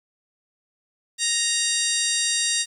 harmonic tone with a mistuned harmonic, 932.3 Hz, A#5, in tune, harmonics 2 / 3 / 4 / 5 / 6 / 7 / 8 / 9 / 10, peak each -31 / -32 / -27 / -28 / -28 / -38 / -27 / -33 / -30 dBFS, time 1.18-2.66 s, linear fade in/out 50 ms, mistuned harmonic 6, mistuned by +59 cents, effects 9-bit

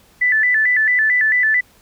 sine tone with vibrato, 1864.7 Hz, A#6, in tune, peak -12 dBFS, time 0.21-1.61 s, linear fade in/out 10 ms, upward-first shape square, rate 4.5 Hz, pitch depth 110 cents each way, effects pink hiss -52 dBFS RMS until 1.81 s

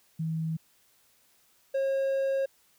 sine / triangle tone pair in turn, 160.9 / 541.2 Hz, E3 / C#5, -42 / -42 cents, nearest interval octave + major sixth, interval 2100 cents, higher second, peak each -28 / -23 dBFS, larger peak second, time 0.19-0.57 / 1.74-2.46 s, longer second, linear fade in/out 10 ms, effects white hiss -65 dBFS RMS until 2.78 s

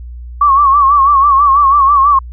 sine tone with vibrato, 1123 Hz, C#6, 22 cents sharp, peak -5 dBFS, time 0.41-2.19 s, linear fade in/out 5 ms, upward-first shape sine, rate 6.1 Hz, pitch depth 84 cents each way, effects added 60 Hz sine -25 dBFS peak until 2.32 s

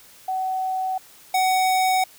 sine / square tone pair in turn, 753 / 749.1 Hz, F#5 / F#5, +30 / +21 cents, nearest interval unison, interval 9 cents, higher first, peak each -22 / -18 dBFS, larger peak second, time 0.28-0.98 / 1.34-2.04 s, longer neither, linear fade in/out 5 ms, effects white hiss -49 dBFS RMS until 2.18 s

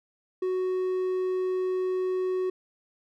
triangle tone, 370.4 Hz, F#4, 2 cents sharp, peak -23 dBFS, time 0.42-2.5 s, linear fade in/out 5 ms, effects none

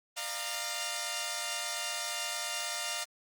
5% pulse chord, Bb major, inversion first, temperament equal with one note detuned, 602.8 / 698.5 / 932.3 Hz, D5 / F5 / Bb5, +45 / 0 / 0 cents, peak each -28 / -25 / -27 dBFS, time 0.16-3.05 s, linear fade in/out 20 ms, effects Opus 24 kbps

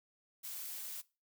blue noise, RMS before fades -44 dBFS, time 0.43-1.02 s, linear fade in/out 20 ms, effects noise-tail reverb RT60 0.3 s tail -21 dB re dry

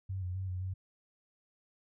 sine tone with pitch steps, 95.3 / 90.5 / 94.8 / 91.3 / 93.7 Hz, G2 / F#2 / F#2 / F#2 / F#2, -48 / -38 / +43 / -23 / +22 cents, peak -34 dBFS, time 0.09-0.74 s, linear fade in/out 10 ms, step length 130 ms, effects none

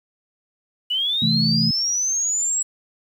sine linear sweep, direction up, 2907 to 7760 Hz, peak -19 dBFS, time 0.9-2.63 s, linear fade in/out 10 ms
sine chord, A minor, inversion first, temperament just, 132 / 165 / 220 Hz, C3 / E3 / A3, +16 / +2 / 0 cents, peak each -25 / -22 / -21 dBFS, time 1.22-1.71 s, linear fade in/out 5 ms
effects 8-bit

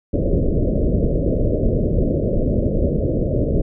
pink low-pass noise, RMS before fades -18 dBFS, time 0.13-3.62 s, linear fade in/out 10 ms, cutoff 620 Hz, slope 96 dB/octave, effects none

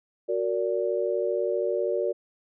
sine chord, Gb augmented, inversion none, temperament just, 370 / 462.5 / 578.1 Hz, Gb4 / Bb4 / D5, 0 / -14 / -27 cents, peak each -28 dBFS, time 0.28-2.13 s, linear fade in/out 20 ms, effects none

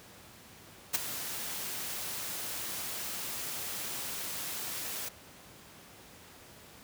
white noise with ADSR envelope, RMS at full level -26 dBFS, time 0.93-5.09 s, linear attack 21 ms, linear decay 14 ms, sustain -12 dB, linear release 8 ms, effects pink hiss -53 dBFS RMS until 6.83 s + high-pass 80 Hz 12 dB/octave

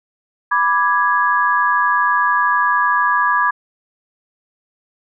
sine chord, G# diminished, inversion first, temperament equal, 987.8 / 1174.7 / 1661.2 Hz, B5 / D6 / G#6, 0 / 0 / 0 cents, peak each -17 dBFS, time 0.51-3.51 s, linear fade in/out 10 ms, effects none

